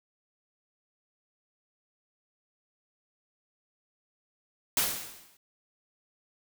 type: noise with exponential decay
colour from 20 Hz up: white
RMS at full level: -24 dBFS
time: 4.77-5.37 s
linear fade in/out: 2 ms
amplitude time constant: 130 ms
effects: none